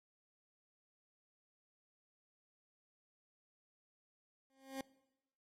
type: tone with exponential growth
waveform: 20% pulse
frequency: 267.7 Hz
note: C4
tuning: 40 cents sharp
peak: -33 dBFS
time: 4.5-4.81 s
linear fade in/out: 1 ms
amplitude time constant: 66 ms
effects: noise-tail reverb RT60 0.9 s tail -21 dB re dry + MP3 64 kbps